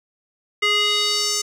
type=tone with band-pass filter sweep; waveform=square; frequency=415.3 Hz; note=G#4; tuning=in tune; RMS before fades=-20 dBFS; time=0.62-1.42 s; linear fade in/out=10 ms; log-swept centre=2400 to 6500 Hz; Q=2.7; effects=none